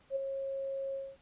sine tone with ADSR envelope, 543 Hz, C#5, 36 cents flat, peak -28 dBFS, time 0.1-1.17 s, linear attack 58 ms, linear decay 15 ms, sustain -6 dB, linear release 230 ms, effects pink hiss -65 dBFS RMS until 1.21 s + resampled to 8000 Hz

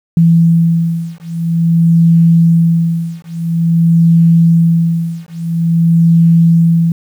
sine beating tone pair, 166.5 / 166.99 Hz, E3 / E3, +18 / +23 cents, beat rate 0.49 Hz, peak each -10 dBFS, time 0.17-6.92 s, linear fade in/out 2 ms, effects 7-bit

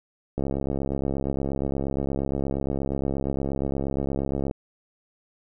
click train, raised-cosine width 2 ms, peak -14 dBFS, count 284, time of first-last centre 0.38-4.511 s, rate 68.5 Hz, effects none

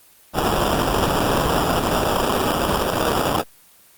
white noise with sample-and-hold, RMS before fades -19 dBFS, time 0.33-3.44 s, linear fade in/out 50 ms, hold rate 2100 Hz, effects white hiss -51 dBFS RMS until 3.97 s + Opus 24 kbps

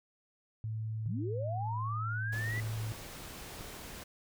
sine tone, 110 Hz, A2, in tune, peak -34 dBFS, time 0.64-2.92 s, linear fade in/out 0 ms
sine linear sweep, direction up, 120 to 2000 Hz, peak -36 dBFS, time 1.06-2.6 s, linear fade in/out 0 ms
pink noise, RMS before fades -46 dBFS, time 2.32-4.04 s, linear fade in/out 10 ms
clicks, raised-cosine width 3 ms, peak -33 dBFS, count 3, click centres 2.539 / 2.578 / 3.609 s
effects none

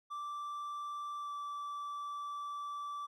triangle tone with pitch glide, 1171 to 1161.6 Hz, D6 to D6, -5 to -19 cents, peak -37 dBFS, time 0.1-3.07 s, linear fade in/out 20 ms, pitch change -14 cents, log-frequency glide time 1.19-1.31 s, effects none

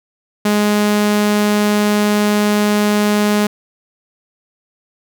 sawtooth tone, 208.3 Hz, G#3, 5 cents sharp, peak -8 dBFS, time 0.45-3.47 s, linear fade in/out 5 ms, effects none

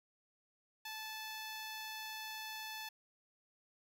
10% pulse tone, 872 Hz, A5, 16 cents flat, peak -35 dBFS, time 0.85-2.89 s, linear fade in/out 5 ms, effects none

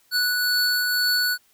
square tone pair together, 1478 / 4432 Hz, F#6 / C#8, -2 / -1 cents, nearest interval octave + perfect fifth, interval 1901 cents, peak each -23 dBFS, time 0.11-1.38 s, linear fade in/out 50 ms, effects white hiss -61 dBFS RMS until 1.53 s

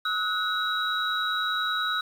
sine tone cluster, 1281 / 1471 / 3855 Hz, E6 / F#6 / B7, -50 / -11 / -43 cents, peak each -29 dBFS, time 0.05-2.01 s, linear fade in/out 5 ms, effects 8-bit

